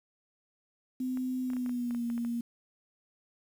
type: tone with pitch glide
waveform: sine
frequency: 255.6 to 235.7 Hz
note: C4 to A#3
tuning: -40 to +19 cents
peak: -30 dBFS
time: 1-2.41 s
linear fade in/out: 5 ms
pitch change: -141 cents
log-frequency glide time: 1.42-2.05 s
type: clicks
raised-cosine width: 0.5 ms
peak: -33 dBFS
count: 11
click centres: 1.173 / 1.502 / 1.534 / 1.567 / 1.662 / 1.694 / 1.909 / 1.948 / 2.101 / 2.179 / 2.249 s
effects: 9-bit